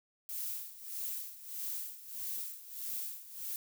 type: noise with tremolo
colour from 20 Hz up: violet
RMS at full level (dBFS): -38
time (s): 0.29-3.56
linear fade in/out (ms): 0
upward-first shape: sine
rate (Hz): 1.6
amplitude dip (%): 80
effects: none